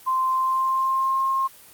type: tone with pitch glide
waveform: sine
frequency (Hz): 1042 to 1068.2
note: C6 to C6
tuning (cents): -7 to +36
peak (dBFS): -19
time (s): 0.06-1.48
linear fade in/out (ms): 20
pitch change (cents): +43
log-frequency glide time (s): 0.33-1.25
effects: white hiss -48 dBFS RMS until 1.73 s + Opus 32 kbps